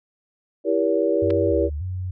sine chord, E diminished seventh, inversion none, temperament just, 329.6 / 395.6 / 474.7 / 569.6 Hz, E4 / G4 / Bb4 / Db5, 0 / +16 / +31 / +47 cents, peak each -23 dBFS, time 0.64-1.7 s, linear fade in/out 50 ms
sine tone with vibrato, 82.5 Hz, E2, 2 cents sharp, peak -25 dBFS, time 1.22-2.11 s, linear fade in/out 5 ms, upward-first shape square, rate 1.7 Hz, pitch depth 190 cents each way
clicks, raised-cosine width 0.3 ms, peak -20 dBFS, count 2, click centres 1.304 / 1.307 s
effects none

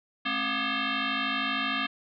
sine tone with frequency modulation, 751 Hz, F#5, 26 cents sharp, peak -26 dBFS, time 0.25-1.87 s, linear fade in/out 10 ms, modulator 483 Hz, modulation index 5.8, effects none

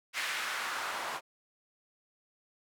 white noise with band-pass filter sweep, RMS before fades -36 dBFS, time 0.13-1.21 s, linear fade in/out 50 ms, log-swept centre 2000 to 900 Hz, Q 1.5, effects none

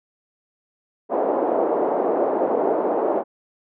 white band-pass noise, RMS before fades -21 dBFS, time 1.09-3.24 s, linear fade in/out 50 ms, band 310 to 710 Hz, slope 24 dB/octave, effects none

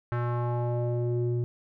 square tone with low-pass filter sweep, 120.5 Hz, B2, 42 cents flat, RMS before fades -28 dBFS, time 0.12-1.44 s, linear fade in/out 0 ms, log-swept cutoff 1500 to 280 Hz, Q 2.4, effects none

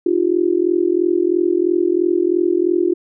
sine tone with amplitude modulation, 350.7 Hz, F4, 7 cents sharp, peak -9 dBFS, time 0.06-2.94 s, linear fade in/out 5 ms, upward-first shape sine, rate 43 Hz, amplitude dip 95%, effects none

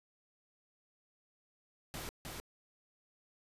pink noise with echo, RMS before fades -43 dBFS, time 1.94-2.09 s, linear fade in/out 0 ms, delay 310 ms, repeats 1, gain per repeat -2 dB, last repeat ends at 2.4 s, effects resampled to 32000 Hz

